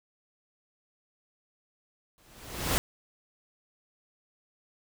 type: noise with exponential growth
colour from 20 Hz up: pink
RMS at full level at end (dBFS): -24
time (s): 2.18-2.78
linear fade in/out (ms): 0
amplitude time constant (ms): 130
effects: none